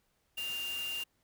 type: tone in noise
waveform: sine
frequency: 2796 Hz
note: F7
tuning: 1 cent sharp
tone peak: -35 dBFS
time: 0.37-1.04 s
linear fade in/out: 10 ms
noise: white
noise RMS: -45 dBFS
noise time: 0.37-1.04 s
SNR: +7 dB
effects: pink hiss -75 dBFS RMS until 1.23 s